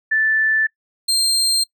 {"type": "tone pair in turn", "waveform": ["sine", "30% pulse"], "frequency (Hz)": [1758, 4181], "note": ["A6", "C8"], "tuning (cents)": [-2, -2], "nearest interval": "octave + minor third", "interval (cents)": 1500, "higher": "second", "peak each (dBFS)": [-14, -12], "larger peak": "second", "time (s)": [[0.11, 0.67], [1.08, 1.64]], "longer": "neither", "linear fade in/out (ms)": 10, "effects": ["noise-tail reverb RT60 0.1 s tail -23 dB re dry"]}